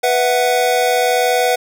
square chord, B suspended fourth, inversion none, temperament equal, 493.9 / 659.3 / 740 Hz, B4 / E5 / F#5, 0 / 0 / 0 cents, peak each -17 / -21 / -17 dBFS, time 0.03-1.56 s, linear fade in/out 10 ms, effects none

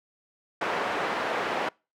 pink band-pass noise, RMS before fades -29 dBFS, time 0.61-1.69 s, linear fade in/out 5 ms, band 450 to 1900 Hz, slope 12 dB/octave, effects noise-tail reverb RT60 0.3 s tail -26 dB re dry

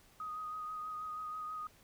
sine tone with vibrato, 1248 Hz, D#6, 5 cents sharp, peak -39 dBFS, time 0.2-1.67 s, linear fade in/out 2 ms, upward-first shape sine, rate 6.2 Hz, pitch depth 20 cents each way, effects pink hiss -64 dBFS RMS until 1.83 s

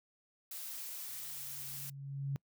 blue noise, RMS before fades -44 dBFS, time 0.51-1.9 s, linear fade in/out 5 ms
sine tone with exponential growth, 138.59 Hz, C#3, in tune, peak -32 dBFS, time 1.07-2.36 s, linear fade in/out 0 ms, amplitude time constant 280 ms
effects noise-tail reverb RT60 0.1 s tail -26 dB re dry

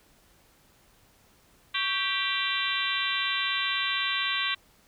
harmonic tone with a mistuned harmonic, 392 Hz, G4, in tune, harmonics 3 / 4 / 5 / 6 / 7 / 8 / 9 / 10, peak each -34 / -34 / -34 / -34 / -34 / -34 / -34 / -34 dBFS, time 1.74-4.55 s, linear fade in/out 10 ms, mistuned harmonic 3, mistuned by -80 cents, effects pink hiss -61 dBFS RMS until 4.87 s

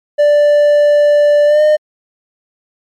triangle tone with pitch glide, 587.3 to 608 Hz, D5 to D#5, 0 to -40 cents, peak -4 dBFS, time 0.18-1.77 s, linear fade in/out 20 ms, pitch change +60 cents, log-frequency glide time 1.46-1.62 s, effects MP3 96 kbps

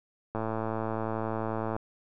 click train, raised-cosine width 1 ms, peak -18 dBFS, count 158, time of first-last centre 0.35-1.764 s, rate 111 Hz, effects none

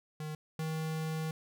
square tone pair in turn, 153.9 / 158.5 Hz, D#3 / D#3, -19 / +32 cents, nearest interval minor second, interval 51 cents, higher second, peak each -38 / -34 dBFS, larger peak second, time 0.2-0.35 / 0.59-1.31 s, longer second, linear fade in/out 2 ms, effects none

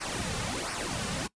pink noise with flanger, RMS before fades -33 dBFS, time 0-1.28 s, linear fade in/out 20 ms, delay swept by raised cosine 0.27 to 3.17 ms, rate 1.4 Hz, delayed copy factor -0.65, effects noise-tail reverb RT60 0.1 s tail -21 dB re dry + resampled to 22050 Hz

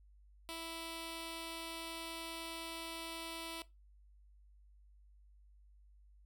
5% pulse tone with notch filter, 329.6 Hz, E4, in tune, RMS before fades -45 dBFS, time 0.49-3.62 s, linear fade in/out 0 ms, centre 1700 Hz, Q 1.5, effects noise-tail reverb RT60 0.2 s tail -18 dB re dry + added 50 Hz sine -60 dBFS peak until 6.25 s

